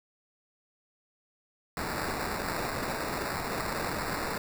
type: noise with sample-and-hold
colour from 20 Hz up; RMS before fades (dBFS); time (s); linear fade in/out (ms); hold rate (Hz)
white; -33; 1.77-4.38; 2; 3150
effects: none